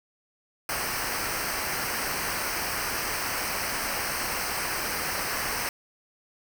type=noise with comb filter; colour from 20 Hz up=pink; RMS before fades=-30 dBFS; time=0.69-5.69 s; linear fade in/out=2 ms; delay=0.28 ms; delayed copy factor=-0.75; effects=none